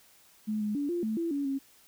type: tone with pitch steps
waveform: sine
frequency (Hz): 214.3 / 209.9 / 286.5 / 347.4 / 219 / 335.2 / 282.9 / 272.5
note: A3 / G#3 / D4 / F4 / A3 / E4 / C#4 / C#4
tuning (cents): -45 / +19 / -43 / -9 / -8 / +29 / +35 / -29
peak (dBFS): -28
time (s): 0.47-1.59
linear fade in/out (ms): 20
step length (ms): 140
effects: white hiss -60 dBFS RMS until 1.87 s